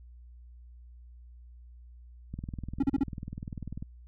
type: click train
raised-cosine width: 5 ms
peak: -25 dBFS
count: 31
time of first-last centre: 2.34-3.825 s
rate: 20.2 Hz
type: tone bursts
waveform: triangle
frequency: 274.7 Hz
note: C#4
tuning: 16 cents flat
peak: -20 dBFS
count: 4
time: 2.8-3.035 s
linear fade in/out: 5 ms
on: 28 ms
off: 41 ms
effects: added 60 Hz sine -48 dBFS peak until 4.07 s